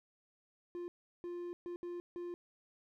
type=tone bursts at uneven times; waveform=triangle; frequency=349.9 Hz; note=F4; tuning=3 cents sharp; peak=-38 dBFS; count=5; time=0.75-0.88 / 1.24-1.53 / 1.66-1.76 / 1.83-2 / 2.16-2.34 s; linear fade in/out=0 ms; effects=none